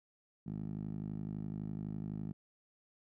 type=tone with band-pass filter; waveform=10% pulse; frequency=51.91 Hz; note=G#1; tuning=in tune; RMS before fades=-41 dBFS; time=0.46-2.33 s; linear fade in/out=10 ms; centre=180 Hz; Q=2.1; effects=none